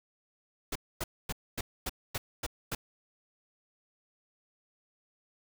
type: noise bursts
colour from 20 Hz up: pink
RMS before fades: -34 dBFS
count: 8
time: 0.72-2.75 s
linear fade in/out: 5 ms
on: 35 ms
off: 250 ms
effects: none